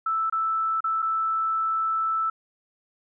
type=tone with dropouts; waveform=sine; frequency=1318.5 Hz; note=E6; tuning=in tune; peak=-22 dBFS; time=0.06-2.3 s; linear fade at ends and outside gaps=5 ms; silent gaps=0.299-0.324 / 0.806-0.841 / 1.021-1.025 s; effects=none